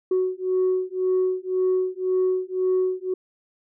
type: beating tone pair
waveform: sine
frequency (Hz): 370 / 371.9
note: F#4 / F#4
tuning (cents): 0 / +9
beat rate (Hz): 1.9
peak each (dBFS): -22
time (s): 0.11-3.14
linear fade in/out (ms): 5
effects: tanh soft clip ceiling -15 dBFS